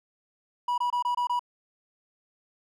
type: tone bursts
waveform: triangle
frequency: 974 Hz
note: B5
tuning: 24 cents flat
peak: -22 dBFS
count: 6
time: 0.68-1.394 s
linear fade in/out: 5 ms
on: 99 ms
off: 24 ms
effects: none